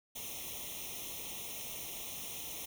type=noise with comb filter; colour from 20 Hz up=white; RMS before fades=-43 dBFS; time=0.15-2.66 s; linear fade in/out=10 ms; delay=0.32 ms; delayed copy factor=+0.95; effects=none